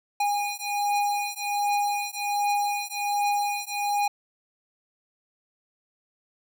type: beating tone pair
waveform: square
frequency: 818 / 819.3 Hz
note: G#5 / G#5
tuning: -26 / -24 cents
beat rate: 1.3 Hz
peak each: -28 dBFS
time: 0.2-4.08 s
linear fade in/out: 5 ms
effects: none